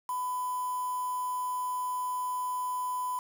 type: tone with quantisation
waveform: sine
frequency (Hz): 1000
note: B5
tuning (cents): +21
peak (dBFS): -30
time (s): 0.09-3.19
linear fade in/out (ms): 2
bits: 7
effects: none